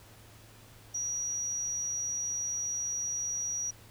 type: tone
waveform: sine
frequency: 5780 Hz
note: F#8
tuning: 41 cents flat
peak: -31 dBFS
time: 0.94-3.71 s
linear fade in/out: 10 ms
effects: added 108 Hz sine -56 dBFS peak until 3.9 s + pink hiss -56 dBFS RMS until 3.9 s